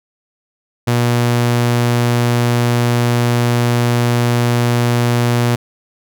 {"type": "tone", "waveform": "sawtooth", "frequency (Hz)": 120, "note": "B2", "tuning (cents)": -49, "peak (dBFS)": -8, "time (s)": [0.87, 5.56], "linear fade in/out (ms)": 10, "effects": []}